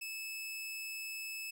sawtooth tone, 2610 Hz, E7, 18 cents flat, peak -37 dBFS, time 0.01-1.51 s, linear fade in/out 10 ms, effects none

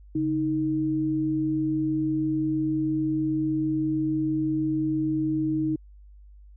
sine tone pair together, 139.2 / 312.9 Hz, C#3 / D#4, +8 / +10 cents, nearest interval octave + major second, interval 1402 cents, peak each -31 / -23 dBFS, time 0.15-5.76 s, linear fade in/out 5 ms, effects added 50 Hz sine -46 dBFS peak until 6.56 s

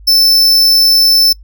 45% pulse tone, 5290 Hz, E8, 5 cents sharp, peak -6 dBFS, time 0.07-1.33 s, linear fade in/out 10 ms, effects noise-tail reverb RT60 0.1 s tail -22 dB re dry + added 50 Hz sine -33 dBFS peak until 1.43 s

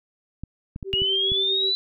clicks, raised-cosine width 5 ms, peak -20 dBFS, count 6, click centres 0.436 / 0.761 / 0.828 / 0.938 / 1.019 / 1.319 s
sine tone with tremolo, 387.5 Hz, G4, 20 cents flat, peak -27 dBFS, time 0.84-1.74 s, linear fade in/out 50 ms, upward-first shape sine, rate 7.6 Hz, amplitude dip 45%
sine linear sweep, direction up, 2842 to 4016 Hz, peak -20 dBFS, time 0.93-1.75 s, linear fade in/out 0 ms
effects none

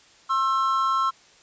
triangle tone pair together, 1070 / 1331.1 Hz, C6 / E6, +38 / +16 cents, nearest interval major third, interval 378 cents, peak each -21 dBFS, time 0.29-1.11 s, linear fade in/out 20 ms, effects white hiss -54 dBFS RMS until 1.42 s + resampled to 16000 Hz

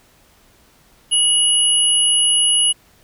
sine tone pair together, 2915 / 10266 Hz, F#7 / E9, -26 / -47 cents, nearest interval octave + minor seventh, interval 2179 cents, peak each -15 dBFS, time 1.11-2.73 s, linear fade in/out 20 ms, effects pink hiss -53 dBFS RMS until 3.03 s

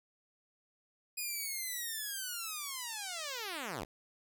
5% pulse linear sweep, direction down, 2489 to 55.1 Hz, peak -27 dBFS, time 1.17-3.85 s, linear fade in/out 10 ms, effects none

